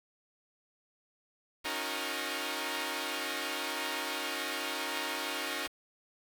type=chord; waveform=5% pulse; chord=D# minor seventh; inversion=third; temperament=equal with one note detuned; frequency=277.2 / 311.1 / 361.8 / 466.2 Hz; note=C#4 / D#4 / F#4 / A#4; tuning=0 / 0 / -39 / 0 cents; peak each=-28 dBFS; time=1.64-5.68 s; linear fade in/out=20 ms; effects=8-bit